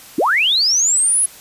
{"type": "linear sweep", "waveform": "sine", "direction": "up", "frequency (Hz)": [223.6, 10830], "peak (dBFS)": -12, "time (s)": [0.18, 1.26], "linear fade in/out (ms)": 5, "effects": ["white hiss -40 dBFS RMS until 1.4 s", "resampled to 32000 Hz"]}